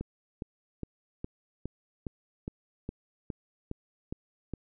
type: click train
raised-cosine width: 3 ms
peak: -22 dBFS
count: 12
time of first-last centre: 0.01-4.537 s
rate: 2.43 Hz
effects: none